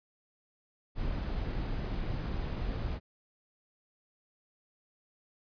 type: noise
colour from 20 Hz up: brown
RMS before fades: -34 dBFS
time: 0.95-3 s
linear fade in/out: 50 ms
effects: resampled to 11025 Hz